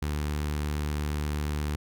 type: tone with notch filter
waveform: sawtooth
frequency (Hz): 74.3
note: D2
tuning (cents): +21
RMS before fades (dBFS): -30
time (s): 0.02-1.76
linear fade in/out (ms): 5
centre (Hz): 610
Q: 1.9
effects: none